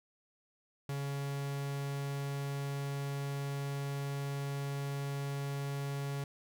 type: tone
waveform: 45% pulse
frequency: 140.1 Hz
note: C#3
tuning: 19 cents sharp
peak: -35 dBFS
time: 0.89-6.24 s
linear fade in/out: 2 ms
effects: none